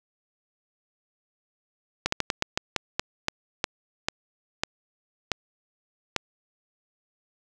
slowing click train, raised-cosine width 0.2 ms, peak -6 dBFS, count 14, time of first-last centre 2.06-6.163 s, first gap 64 ms, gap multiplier 1.24, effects none

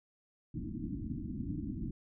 white low-pass noise, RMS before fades -39 dBFS, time 0.54-1.91 s, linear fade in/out 5 ms, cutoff 320 Hz, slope 96 dB/octave, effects none

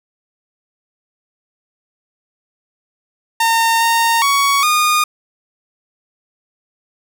sawtooth tone with pitch steps, 913 / 921 / 1120 / 1224 Hz, A#5 / A#5 / C#6 / D#6, -36 / -21 / +18 / -29 cents, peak -8 dBFS, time 3.4-5.04 s, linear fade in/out 5 ms, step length 410 ms, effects none

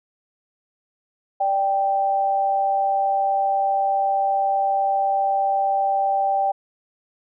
sine tone pair together, 587.3 / 784 Hz, D5 / G5, 0 / 0 cents, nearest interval perfect fourth, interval 500 cents, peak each -26 / -18 dBFS, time 1.4-6.52 s, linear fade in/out 10 ms, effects none

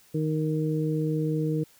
harmonic tone, 155.56 Hz, D#3, in tune, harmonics 1 / 2 / 3, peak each -26 / -29 / -31 dBFS, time 0.14-1.64 s, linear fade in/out 10 ms, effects white hiss -58 dBFS RMS until 1.79 s

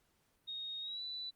sine tone with pitch glide, 3729 to 3974 Hz, A#7 to B7, 0 to +10 cents, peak -40 dBFS, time 0.47-1.31 s, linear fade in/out 20 ms, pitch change +110 cents, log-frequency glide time 0.81-1.02 s, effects pink hiss -75 dBFS RMS until 1.35 s + Opus 48 kbps

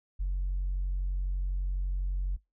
sine tone, 46 Hz, F#1, 9 cents flat, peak -26 dBFS, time 0.19-2.37 s, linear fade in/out 20 ms, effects noise-tail reverb RT60 0.2 s tail -23 dB re dry + tanh soft clip ceiling -25 dBFS

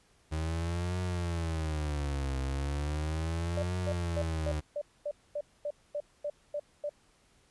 35% pulse tone with vibrato, 77.78 Hz, D#2, in tune, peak -29 dBFS, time 0.31-4.61 s, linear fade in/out 20 ms, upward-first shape triangle, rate 0.36 Hz, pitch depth 280 cents each way
sine tone bursts, 587.3 Hz, D5, in tune, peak -31 dBFS, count 12, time 3.57-6.894 s, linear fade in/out 5 ms, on 57 ms, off 240 ms
effects pink hiss -66 dBFS RMS until 7.5 s + resampled to 24000 Hz

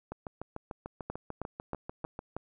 two click trains, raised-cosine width 1 ms, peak -21 / -24 dBFS, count 5 / 15, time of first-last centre 1.1-2.366 / 0.12-2.191 s, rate 3.16 / 6.76 Hz, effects none

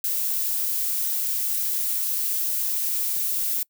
violet noise, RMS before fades -25 dBFS, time 0.04-3.63 s, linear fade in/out 2 ms, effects noise-tail reverb RT60 0.1 s tail -26 dB re dry

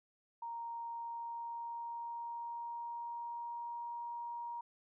sine tone with pitch glide, 932.3 to 944.8 Hz, A#5 to A#5, 0 to +23 cents, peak -40 dBFS, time 0.42-4.61 s, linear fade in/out 5 ms, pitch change +23 cents, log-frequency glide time 0.93-3.95 s, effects none

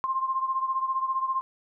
sine beating tone pair, 1053 / 1068 Hz, C6 / C6, +11 / +35 cents, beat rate 15 Hz, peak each -26 / -31 dBFS, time 0.04-1.41 s, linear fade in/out 0 ms, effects none

